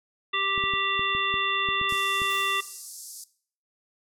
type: harmonic tone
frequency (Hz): 392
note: G4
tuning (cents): 0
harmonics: 1 / 3 / 5 / 7 / 9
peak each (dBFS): -38 / -28 / -30 / -29 / -29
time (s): 0.33-2.61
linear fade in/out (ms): 10
type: clicks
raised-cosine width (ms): 3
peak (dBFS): -25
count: 10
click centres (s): 0.578 / 0.639 / 0.737 / 0.994 / 1.15 / 1.341 / 1.688 / 1.814 / 1.924 / 2.218
type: band-pass noise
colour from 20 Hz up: white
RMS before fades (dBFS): -42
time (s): 1.89-3.24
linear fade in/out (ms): 2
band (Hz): 4700 to 12000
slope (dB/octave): 48
type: noise with exponential decay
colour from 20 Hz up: white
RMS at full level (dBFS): -41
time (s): 2.3-2.95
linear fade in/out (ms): 5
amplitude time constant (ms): 140
effects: noise-tail reverb RT60 0.5 s tail -18 dB re dry